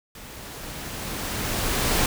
pink noise with level ramp, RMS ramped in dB -42 to -21 dBFS, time 0.15-2.06 s, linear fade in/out 2 ms, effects none

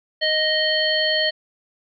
harmonic tone, 622.3 Hz, D#5, in tune, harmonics 1 / 3 / 5 / 7, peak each -23 / -23 / -23 / -23 dBFS, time 0.21-1.31 s, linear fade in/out 20 ms, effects none

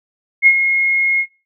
sine tone with ADSR envelope, 2155 Hz, C#7, 49 cents flat, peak -4 dBFS, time 0.42-1.26 s, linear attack 45 ms, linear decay 59 ms, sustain -9 dB, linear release 64 ms, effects noise-tail reverb RT60 0.3 s tail -18 dB re dry

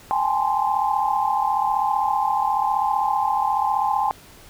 sine tone cluster, 792 / 833 / 868 / 1040 Hz, G5 / G#5 / A5 / C6, +18 / +5 / -24 / -11 cents, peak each -24 dBFS, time 0.11-4.11 s, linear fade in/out 0 ms, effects pink hiss -47 dBFS RMS until 4.49 s

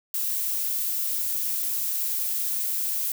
violet noise, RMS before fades -27 dBFS, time 0.14-3.12 s, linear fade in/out 2 ms, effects none

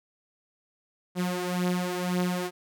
sawtooth beating tone pair, 179.1 / 181 Hz, F3 / F#3, +44 / -38 cents, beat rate 1.9 Hz, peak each -24 / -27 dBFS, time 1.15-2.51 s, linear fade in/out 50 ms, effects none

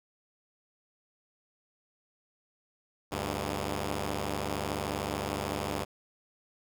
5% pulse tone pair together, 73.42 / 99.54 Hz, D2 / G2, 0 / +27 cents, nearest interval perfect fourth, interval 527 cents, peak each -23 dBFS, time 3.11-5.85 s, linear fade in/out 20 ms, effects none

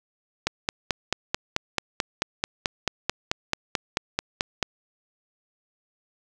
click train, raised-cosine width 0.2 ms, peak -5 dBFS, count 20, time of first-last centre 0.47-4.628 s, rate 4.57 Hz, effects none

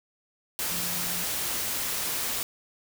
sine tone in noise, 174.61 Hz, F3, in tune, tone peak -40 dBFS, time 0.71-1.24 s, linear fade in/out 0 ms, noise white, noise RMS -30 dBFS, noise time 0.59-2.43 s, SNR -13 dB, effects none

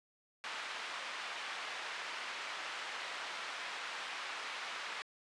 pink band-pass noise, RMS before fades -43 dBFS, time 0.44-5.02 s, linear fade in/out 0 ms, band 1100 to 3300 Hz, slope 12 dB/octave, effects resampled to 22050 Hz

